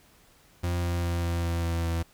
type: tone with pitch steps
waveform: 40% pulse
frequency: 87.31 / 86.66 / 86.01 / 85.37 / 84.73 / 84.09 / 83.46 Hz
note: F2 / F2 / F2 / F2 / E2 / E2 / E2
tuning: 0 / -13 / -26 / -39 / +48 / +35 / +22 cents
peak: -25 dBFS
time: 0.63-2.03 s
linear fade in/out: 10 ms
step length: 200 ms
effects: pink hiss -59 dBFS RMS until 2.13 s